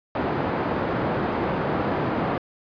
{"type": "band-pass noise", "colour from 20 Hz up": "pink", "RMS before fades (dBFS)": -25, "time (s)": [0.15, 2.38], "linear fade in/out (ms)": 2, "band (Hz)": [150, 1200], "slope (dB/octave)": 12, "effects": ["resampled to 11025 Hz"]}